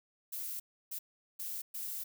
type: noise bursts at uneven times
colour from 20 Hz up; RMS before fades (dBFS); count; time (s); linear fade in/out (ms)
violet; -40; 4; 0.32-0.6 / 0.91-0.99 / 1.39-1.62 / 1.74-2.04; 10
effects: none